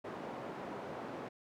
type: band-pass noise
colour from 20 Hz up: white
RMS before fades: -44 dBFS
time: 0.04-1.29 s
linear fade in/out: 10 ms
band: 170 to 730 Hz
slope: 12 dB/octave
effects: none